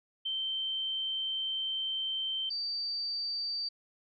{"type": "tone pair in turn", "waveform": "sine", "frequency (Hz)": [3115, 4632], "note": ["G7", "D8"], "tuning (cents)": [-12, -25], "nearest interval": "perfect fifth", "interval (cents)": 687, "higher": "second", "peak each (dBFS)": [-31, -32], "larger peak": "first", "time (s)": [[0.25, 2.5], [2.5, 3.69]], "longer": "first", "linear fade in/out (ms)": 10, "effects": []}